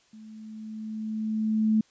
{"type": "tone with level ramp", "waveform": "sine", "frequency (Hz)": 217.6, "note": "A3", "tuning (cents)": -19, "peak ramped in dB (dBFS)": [-44, -18], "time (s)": [0.13, 1.81], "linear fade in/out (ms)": 5, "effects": ["white hiss -63 dBFS RMS until 1.9 s", "resampled to 16000 Hz"]}